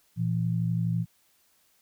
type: tone pair together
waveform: sine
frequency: 116.54 / 168.68 Hz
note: A#2 / E3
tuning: 0 / +40 cents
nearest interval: tritone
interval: 640 cents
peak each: -27 dBFS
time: 0.16-1.06 s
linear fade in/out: 50 ms
effects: white hiss -66 dBFS RMS until 1.81 s